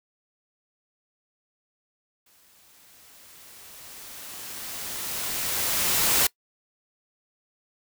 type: noise with exponential growth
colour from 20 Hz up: white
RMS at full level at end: -20 dBFS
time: 2.26-6.27 s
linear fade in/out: 5 ms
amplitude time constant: 870 ms
effects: noise-tail reverb RT60 0.1 s tail -23 dB re dry